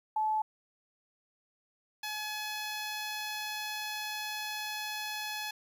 sine / 10% pulse tone pair in turn, 865 / 849.2 Hz, A5 / G#5, -30 / +38 cents, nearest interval unison, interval 32 cents, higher first, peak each -27 dBFS, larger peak neither, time 0.16-0.42 / 2.03-5.51 s, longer second, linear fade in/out 5 ms, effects 11-bit

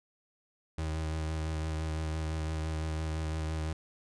35% pulse tone with vibrato, 78.8 Hz, D#2, 23 cents sharp, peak -30 dBFS, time 0.78-3.73 s, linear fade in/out 5 ms, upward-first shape sine, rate 5.9 Hz, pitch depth 20 cents each way, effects resampled to 22050 Hz

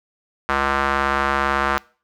square tone with band-pass filter, 69 Hz, C#2, 7 cents flat, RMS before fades -20 dBFS, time 0.49-1.78 s, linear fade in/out 0 ms, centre 1300 Hz, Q 2.1, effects noise-tail reverb RT60 0.4 s tail -23 dB re dry

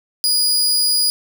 sawtooth tone, 4905 Hz, D#8, 26 cents flat, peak -11 dBFS, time 0.24-1.1 s, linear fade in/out 0 ms, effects none

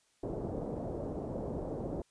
white low-pass noise, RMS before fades -38 dBFS, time 0.23-2.02 s, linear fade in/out 5 ms, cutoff 580 Hz, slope 24 dB/octave, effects white hiss -71 dBFS RMS until 2.1 s + resampled to 22050 Hz

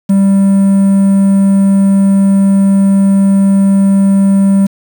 triangle tone with quantisation, 196 Hz, G3, in tune, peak -3 dBFS, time 0.09-4.67 s, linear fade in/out 10 ms, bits 5, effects none

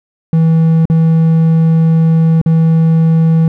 triangle tone with dropouts, 162.4 Hz, E3, 26 cents flat, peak -4 dBFS, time 0.33-3.48 s, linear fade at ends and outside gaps 2 ms, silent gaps 0.855-0.899 / 2.415-2.461 s, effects none

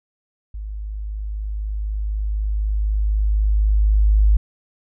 sine tone with level ramp, 52 Hz, G#1, 3 cents sharp, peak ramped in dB -27 to -10 dBFS, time 0.54-4.37 s, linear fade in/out 5 ms, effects none

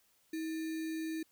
sine tone with sample-and-hold, 320 Hz, D#4, 49 cents sharp, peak -35 dBFS, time 0.33-1.23 s, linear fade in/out 5 ms, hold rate 2100 Hz, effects white hiss -71 dBFS RMS until 1.31 s

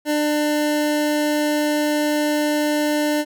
25% pulse tone, 298.7 Hz, D4, 29 cents sharp, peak -14 dBFS, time 0.05-3.25 s, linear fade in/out 50 ms, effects none

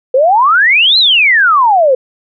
sine exponential two-way sweep, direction up then down, 495.1 to 4188 to 495.1 Hz, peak -5 dBFS, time 0.14-1.95 s, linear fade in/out 5 ms, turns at 0.98 s, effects none

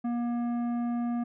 sine tone with tanh clipping, 238.4 Hz, A#3, 39 cents sharp, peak -29 dBFS, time 0.04-1.24 s, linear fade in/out 10 ms, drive 11 dB, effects none

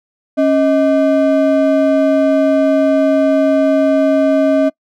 triangle ring-modulated tone, 451.5 Hz, A4, 45 cents sharp, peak -4 dBFS, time 0.37-4.7 s, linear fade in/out 20 ms, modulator 177 Hz, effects noise-tail reverb RT60 0.1 s tail -23 dB re dry

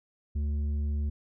triangle tone with tanh clipping, 73.4 Hz, D2, in tune, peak -28 dBFS, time 0.35-1.1 s, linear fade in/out 10 ms, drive 11 dB, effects none

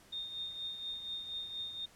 sine tone with tremolo, 3663 Hz, A#7, 31 cents flat, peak -36 dBFS, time 0.12-1.86 s, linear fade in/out 10 ms, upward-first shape triangle, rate 4.2 Hz, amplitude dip 60%, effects pink hiss -61 dBFS RMS until 1.95 s + low-pass 12000 Hz 12 dB/octave

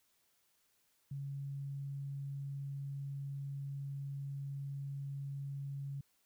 sine tone, 139.3 Hz, C#3, 9 cents sharp, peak -39 dBFS, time 1.11-6.01 s, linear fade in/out 5 ms, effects white hiss -75 dBFS RMS until 6.25 s

